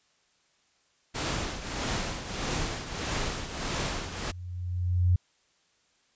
pink noise with tremolo, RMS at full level -29 dBFS, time 1.14-4.32 s, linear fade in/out 20 ms, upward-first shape triangle, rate 1.6 Hz, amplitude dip 70%
sine tone with exponential growth, 89.4 Hz, F2, 41 cents sharp, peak -18 dBFS, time 3.55-5.16 s, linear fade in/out 5 ms, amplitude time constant 350 ms
effects white hiss -68 dBFS RMS until 6.15 s + resampled to 16000 Hz

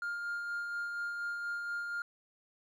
triangle tone with tremolo, 1407 Hz, F6, 12 cents sharp, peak -31 dBFS, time 0.02-2.02 s, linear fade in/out 2 ms, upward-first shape sine, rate 4.2 Hz, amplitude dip 35%, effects tanh soft clip ceiling -28 dBFS

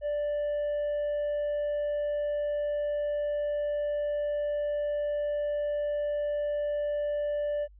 sine tone with hard clipping, 587.3 Hz, D5, in tune, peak -28 dBFS, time 0.01-7.68 s, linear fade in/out 50 ms, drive 2 dB, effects added 50 Hz sine -51 dBFS peak until 7.79 s + resampled to 8000 Hz

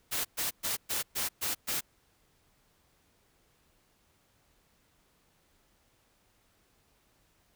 white noise bursts, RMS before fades -32 dBFS, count 7, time 0.11-1.81 s, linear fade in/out 20 ms, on 140 ms, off 120 ms, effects pink hiss -69 dBFS RMS until 7.55 s

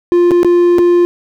triangle tone with dropouts, 349.9 Hz, F4, 3 cents sharp, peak -4 dBFS, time 0.12-1.05 s, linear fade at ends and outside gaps 0 ms, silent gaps 0.309-0.316 / 0.431-0.447 / 0.784-0.79 s, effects none

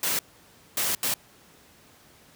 white noise bursts at uneven times, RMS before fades -26 dBFS, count 3, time 0.03-0.19 / 0.77-0.95 / 1.03-1.14 s, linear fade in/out 2 ms, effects pink hiss -55 dBFS RMS until 2.35 s + high-pass 80 Hz 12 dB/octave

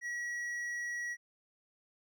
sine tone with hard clipping, 1920 Hz, B6, 49 cents flat, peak -37 dBFS, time 0.01-1.17 s, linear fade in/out 50 ms, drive 6 dB, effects none

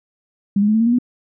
sine tone with pitch steps, 200 / 207.1 / 214.4 / 221.9 / 229.7 / 237.8 / 246.2 Hz, G3 / G#3 / A3 / A3 / A#3 / A#3 / B3, +35 / -5 / -45 / +15 / -25 / +35 / -5 cents, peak -12 dBFS, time 0.56-0.987 s, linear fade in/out 5 ms, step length 61 ms, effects none

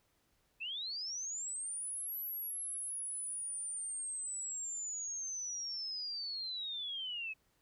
sine linear two-way sweep, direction up then down, 2540 to 11840 to 2540 Hz, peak -38 dBFS, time 0.6-7.34 s, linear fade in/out 20 ms, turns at 2.18 s, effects pink hiss -75 dBFS RMS until 7.61 s

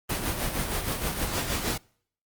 pink noise with tremolo, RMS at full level -27 dBFS, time 0.09-1.78 s, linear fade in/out 10 ms, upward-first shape sine, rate 6.4 Hz, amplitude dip 50%, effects noise-tail reverb RT60 0.6 s tail -26 dB re dry + Opus 32 kbps

